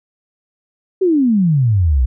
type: exponential sweep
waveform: sine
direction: down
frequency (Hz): 392 to 58.3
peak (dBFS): -10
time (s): 1.01-2.06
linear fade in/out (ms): 10
effects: none